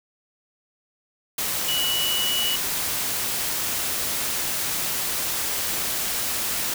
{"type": "tone in noise", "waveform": "sine", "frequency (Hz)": 2942, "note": "F#7", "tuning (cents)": -11, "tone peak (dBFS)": -23, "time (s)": [1.68, 2.56], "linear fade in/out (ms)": 5, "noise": "white", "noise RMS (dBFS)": -26, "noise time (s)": [1.38, 6.74], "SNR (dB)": 0, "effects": []}